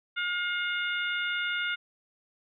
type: harmonic tone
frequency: 713 Hz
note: F5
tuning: 36 cents sharp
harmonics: 2 / 3 / 4 / 5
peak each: -30 / -34 / -36 / -38 dBFS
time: 0.16-1.76 s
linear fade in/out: 20 ms
effects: none